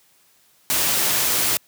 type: noise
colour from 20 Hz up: white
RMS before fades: -20 dBFS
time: 0.7-1.57 s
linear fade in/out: 0 ms
effects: white hiss -58 dBFS RMS until 1.67 s + high-pass 80 Hz 12 dB/octave